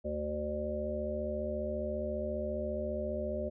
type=harmonic tone; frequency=74.7 Hz; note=D2; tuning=30 cents sharp; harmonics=1 / 3 / 5 / 7 / 8; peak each=-40 / -40 / -41 / -41 / -36 dBFS; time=0.04-3.5 s; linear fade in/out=20 ms; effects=none